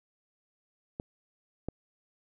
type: clicks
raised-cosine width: 2 ms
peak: -22 / -20 dBFS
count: 2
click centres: 0.999 / 1.686 s
effects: none